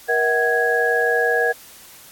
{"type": "tone cluster", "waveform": "sine", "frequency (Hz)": [474.1, 642, 748, 1659], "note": ["A#4", "E5", "F#5", "G#6"], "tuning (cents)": [29, -46, 19, -2], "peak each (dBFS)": [-20, -25, -24, -19], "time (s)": [0.08, 1.53], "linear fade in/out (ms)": 20, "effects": ["white hiss -44 dBFS RMS until 2.11 s", "AAC 64 kbps"]}